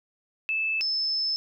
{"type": "tone pair in turn", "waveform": "sine", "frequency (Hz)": [2624, 5248], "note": ["E7", "E8"], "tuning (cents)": [-9, -9], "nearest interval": "octave", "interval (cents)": 1200, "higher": "second", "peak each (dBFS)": -24, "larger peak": "neither", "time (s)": [[0.49, 0.81], [0.81, 1.36]], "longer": "second", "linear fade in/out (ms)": 0, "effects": []}